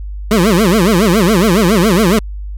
25% pulse tone with vibrato, 195.5 Hz, G3, 4 cents flat, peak -4 dBFS, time 0.31-2.19 s, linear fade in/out 2 ms, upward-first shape sine, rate 7.2 Hz, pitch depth 270 cents each way, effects added 50 Hz sine -21 dBFS peak until 2.57 s + MP3 96 kbps

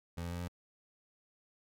25% pulse tone with pitch steps, 85.3 / 86.24 / 87.19 / 88.16 Hz, F2 / F2 / F2 / F2, -40 / -21 / -2 / +17 cents, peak -34 dBFS, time 0.17-0.482 s, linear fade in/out 10 ms, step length 78 ms, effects none

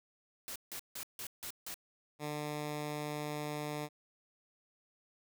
white noise bursts, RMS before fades -43 dBFS, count 6, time 0.48-1.742 s, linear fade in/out 0 ms, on 77 ms, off 160 ms
10% pulse tone, 149.2 Hz, D3, 28 cents sharp, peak -29 dBFS, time 2.19-3.89 s, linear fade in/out 50 ms
effects none

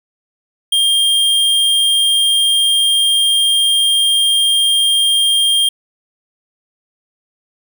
square tone, 3207 Hz, G7, 39 cents sharp, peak -11 dBFS, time 0.72-5.69 s, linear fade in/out 5 ms, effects none

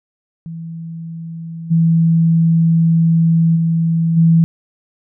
sine tone with level steps, 164.81 Hz, E3, in tune, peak -25 / -9 / -12 / -7 dBFS, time 0.46-4.44 s, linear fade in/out 0 ms, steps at 1.7 / 3.55 / 4.16 s, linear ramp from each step 20 ms, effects none

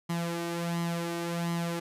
sawtooth tone with flanger, 170 Hz, F3, 46 cents flat, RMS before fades -32 dBFS, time 0.09-1.8 s, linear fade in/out 10 ms, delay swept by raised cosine 0.97 to 2.67 ms, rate 1.4 Hz, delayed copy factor +0.6, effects resampled to 32000 Hz + 11-bit

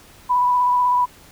sine tone with vibrato, 987.8 Hz, B5, in tune, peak -14 dBFS, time 0.29-1.06 s, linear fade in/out 20 ms, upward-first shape square, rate 16 Hz, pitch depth 14 cents each way, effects pink hiss -47 dBFS RMS until 1.31 s

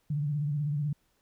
sine tone with vibrato, 146.83 Hz, D3, in tune, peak -27 dBFS, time 0.1-0.93 s, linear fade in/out 5 ms, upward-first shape sine, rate 16 Hz, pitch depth 77 cents each way, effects pink hiss -72 dBFS RMS until 1.21 s

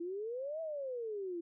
sine exponential two-way sweep, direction up then down, 332.3 to 659.3 to 332.3 Hz, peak -37 dBFS, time 0-1.41 s, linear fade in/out 10 ms, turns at 0.61 s, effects none

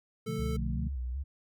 square tone, 440 Hz, A4, in tune, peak -38 dBFS, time 0.26-0.57 s, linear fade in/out 10 ms
sine chord, B half-diminished seventh, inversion none, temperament just, 123.47 / 148.16 / 177.8 / 222.2 Hz, B2 / D3 / F3 / A3, 0 / +16 / +31 / +17 cents, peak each -38 dBFS, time 0.26-0.89 s, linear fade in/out 20 ms
sine tone with vibrato, 65.41 Hz, C2, in tune, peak -32 dBFS, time 0.38-1.24 s, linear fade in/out 20 ms, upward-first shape square, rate 2.6 Hz, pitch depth 98 cents each way
effects none

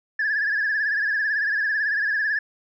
sine tone with vibrato, 1700 Hz, G#6, 40 cents sharp, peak -19 dBFS, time 0.19-2.39 s, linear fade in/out 5 ms, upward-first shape triangle, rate 18 Hz, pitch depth 98 cents each way, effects tanh soft clip ceiling -17 dBFS

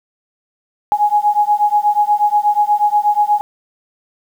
sine beating tone pair, 829 / 837.3 Hz, G#5 / G#5, -3 / +14 cents, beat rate 8.3 Hz, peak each -14 dBFS, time 0.92-3.41 s, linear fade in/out 0 ms, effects 7-bit

